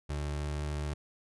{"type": "tone with pitch glide", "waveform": "30% pulse", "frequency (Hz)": [73.42, 74.32], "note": ["D2", "D2"], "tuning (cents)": [0, 21], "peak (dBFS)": -30, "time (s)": [0.09, 0.94], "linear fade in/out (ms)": 10, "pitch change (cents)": 21, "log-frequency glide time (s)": [0.3, 0.71], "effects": ["resampled to 24000 Hz"]}